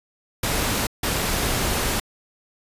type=noise bursts at uneven times; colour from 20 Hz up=pink; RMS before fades=-23 dBFS; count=2; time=0.43-0.87 / 1.03-2 s; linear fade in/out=5 ms; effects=resampled to 32000 Hz